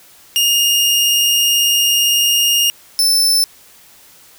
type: tone pair in turn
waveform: sawtooth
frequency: 2837 / 5285 Hz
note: F7 / E8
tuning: +27 / +4 cents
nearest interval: major seventh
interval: 1077 cents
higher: second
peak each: -8 dBFS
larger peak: neither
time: 0.36-2.7 / 2.99-3.44 s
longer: first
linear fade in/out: 0 ms
effects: white hiss -45 dBFS RMS until 4.38 s